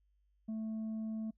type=tone with tanh clipping; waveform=sine; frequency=220 Hz; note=A3; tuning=in tune; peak=-37 dBFS; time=0.48-1.31 s; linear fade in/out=10 ms; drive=3 dB; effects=noise-tail reverb RT60 0.1 s tail -25 dB re dry + added 50 Hz sine -70 dBFS peak until 1.37 s